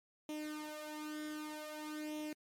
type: tone with flanger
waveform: sawtooth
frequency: 304.2 Hz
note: D#4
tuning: 39 cents flat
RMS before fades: -44 dBFS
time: 0.29-2.33 s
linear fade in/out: 2 ms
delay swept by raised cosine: 0.32 to 2.72 ms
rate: 0.53 Hz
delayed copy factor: +0.75
effects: MP3 64 kbps